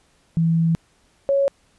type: tone pair in turn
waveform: sine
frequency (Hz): 164.81 / 554.4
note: E3 / C#5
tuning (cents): 0 / 0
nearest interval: octave + major sixth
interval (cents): 2100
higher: second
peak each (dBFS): -15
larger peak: neither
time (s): 0.37-0.75 / 1.29-1.48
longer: first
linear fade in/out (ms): 0
effects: pink hiss -60 dBFS RMS until 1.78 s + resampled to 24000 Hz